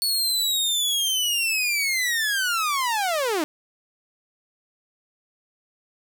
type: linear sweep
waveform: sawtooth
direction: down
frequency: 4435 to 286.8 Hz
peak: -18 dBFS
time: 0.02-3.44 s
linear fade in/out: 0 ms
effects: 9-bit